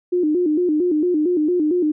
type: tone with vibrato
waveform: sine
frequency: 329.6 Hz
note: E4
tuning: in tune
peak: -15 dBFS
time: 0.12-1.92 s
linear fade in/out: 10 ms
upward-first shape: square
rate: 4.4 Hz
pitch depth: 140 cents each way
effects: none